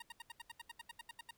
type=tone bursts; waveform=15% pulse; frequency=932.3 Hz; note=A#5; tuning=in tune; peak=-40 dBFS; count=14; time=0-1.31 s; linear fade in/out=5 ms; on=23 ms; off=76 ms; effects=pink hiss -73 dBFS RMS until 1.37 s